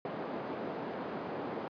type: band-pass noise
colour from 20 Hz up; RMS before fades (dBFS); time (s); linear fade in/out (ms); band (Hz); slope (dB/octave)
white; -39; 0.05-1.68; 2; 180 to 630; 12
effects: high-pass 100 Hz 12 dB/octave + resampled to 11025 Hz